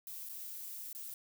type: noise with dropouts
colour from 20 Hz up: violet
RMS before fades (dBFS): -45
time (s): 0.07-1.14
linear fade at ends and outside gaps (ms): 1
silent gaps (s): 0.289-0.295 / 0.929-0.949
effects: none